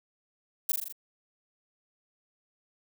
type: noise with echo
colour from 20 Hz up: violet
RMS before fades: -26 dBFS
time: 0.69-0.72 s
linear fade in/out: 5 ms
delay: 41 ms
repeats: 5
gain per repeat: -3 dB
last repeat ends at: 0.925 s
effects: none